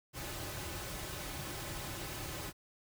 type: noise with comb filter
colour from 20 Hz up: pink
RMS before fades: -42 dBFS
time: 0.13-2.53 s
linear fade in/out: 50 ms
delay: 4.3 ms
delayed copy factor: -0.55
effects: none